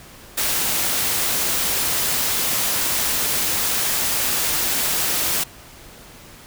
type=noise; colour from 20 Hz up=white; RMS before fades=-21 dBFS; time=0.37-5.44 s; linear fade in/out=10 ms; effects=pink hiss -43 dBFS RMS until 6.46 s